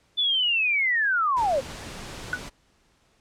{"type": "linear sweep", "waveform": "sine", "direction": "down", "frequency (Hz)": [3520, 498.6], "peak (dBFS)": -20, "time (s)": [0.17, 1.61], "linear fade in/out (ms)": 20}
{"type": "noise", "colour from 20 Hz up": "pink", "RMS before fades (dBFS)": -38, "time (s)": [1.36, 2.5], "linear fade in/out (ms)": 20}
{"type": "tone with exponential decay", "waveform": "sine", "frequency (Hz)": 1480, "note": "F#6", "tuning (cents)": 0, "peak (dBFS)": -19, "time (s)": [2.33, 2.41], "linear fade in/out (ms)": 2, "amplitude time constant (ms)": 16}
{"effects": ["pink hiss -64 dBFS RMS until 3.2 s", "low-pass 8000 Hz 12 dB/octave"]}